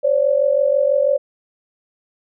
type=tone pair together; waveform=sine; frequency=530 / 576.1 Hz; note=C5 / D5; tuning=+22 / -33 cents; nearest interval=minor second; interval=145 cents; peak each=-17 / -15 dBFS; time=0.03-1.18 s; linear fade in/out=20 ms; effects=none